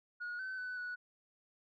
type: tone with pitch steps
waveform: sine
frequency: 1447 / 1527 / 1499 / 1472 Hz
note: F#6 / G6 / F#6 / F#6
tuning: -39 / -46 / +22 / -9 cents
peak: -37 dBFS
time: 0.2-0.96 s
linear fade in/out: 20 ms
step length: 190 ms
effects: tanh soft clip ceiling -37 dBFS